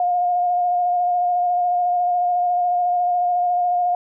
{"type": "tone with vibrato", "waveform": "sine", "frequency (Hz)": 712, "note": "F5", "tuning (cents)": 33, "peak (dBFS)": -16, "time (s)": [0, 3.95], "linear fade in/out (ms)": 2, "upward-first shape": "square", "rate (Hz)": 14, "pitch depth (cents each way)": 14, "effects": []}